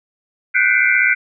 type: tone cluster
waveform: sine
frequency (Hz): 1472 / 1547 / 2024 / 2141 / 2338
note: F#6 / G6 / B6 / C7 / D7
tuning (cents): -9 / -23 / +42 / +39 / -8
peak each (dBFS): -18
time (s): 0.54-1.15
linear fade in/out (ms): 20
effects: none